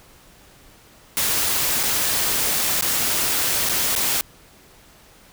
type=noise with dropouts; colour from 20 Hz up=white; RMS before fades=-21 dBFS; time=1.17-4.21 s; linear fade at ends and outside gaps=0 ms; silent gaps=1.83-1.835 / 2.81-2.823 / 3.689-3.695 / 3.952-3.962 s; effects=pink hiss -50 dBFS RMS until 5.32 s